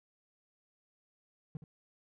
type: tone with echo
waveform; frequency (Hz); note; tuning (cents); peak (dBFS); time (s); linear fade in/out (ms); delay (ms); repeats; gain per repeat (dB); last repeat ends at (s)
triangle; 152.9; D#3; -30; -35; 1.55-1.57; 2; 70; 1; -11; 1.64
effects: none